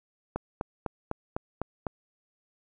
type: click train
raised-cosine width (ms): 1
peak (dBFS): -16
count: 7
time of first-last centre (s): 0.36-1.868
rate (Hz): 3.98
effects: none